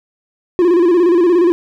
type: tone with vibrato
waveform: triangle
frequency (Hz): 348.9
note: F4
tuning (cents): -2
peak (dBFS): -6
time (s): 0.59-1.52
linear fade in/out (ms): 0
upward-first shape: square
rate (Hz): 17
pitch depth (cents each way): 69
effects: none